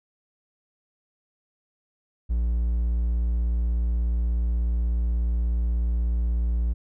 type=tone; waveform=triangle; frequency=58.27 Hz; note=A#1; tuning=in tune; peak=-19 dBFS; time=2.29-6.74 s; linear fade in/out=20 ms; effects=none

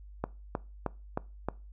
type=click train; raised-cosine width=1 ms; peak=-16 dBFS; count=5; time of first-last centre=0.24-1.486 s; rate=3.21 Hz; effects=noise-tail reverb RT60 0.3 s tail -21 dB re dry + added 50 Hz sine -46 dBFS peak until 1.72 s

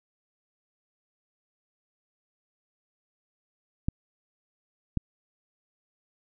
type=clicks; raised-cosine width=5 ms; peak=-13 dBFS; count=2; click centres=3.885 / 4.973 s; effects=none

